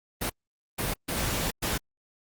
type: noise bursts at uneven times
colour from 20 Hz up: pink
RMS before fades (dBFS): -29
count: 4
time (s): 0.21-0.3 / 0.78-0.94 / 1.08-1.51 / 1.62-1.78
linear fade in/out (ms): 10
effects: Opus 32 kbps